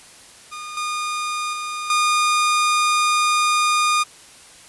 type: tone with level steps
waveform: sawtooth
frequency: 1220 Hz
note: D#6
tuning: 34 cents flat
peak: -27 / -19 / -22 / -12 dBFS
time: 0.51-4.04 s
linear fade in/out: 20 ms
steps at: 0.77 / 1.53 / 1.9 s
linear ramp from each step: 2 ms
effects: white hiss -45 dBFS RMS until 4.68 s + resampled to 24000 Hz